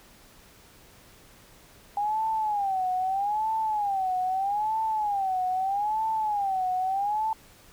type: tone with vibrato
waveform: sine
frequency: 807 Hz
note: G#5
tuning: 50 cents flat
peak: -24 dBFS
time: 1.97-7.33 s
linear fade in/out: 2 ms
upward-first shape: sine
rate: 0.79 Hz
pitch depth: 160 cents each way
effects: pink hiss -54 dBFS RMS until 7.72 s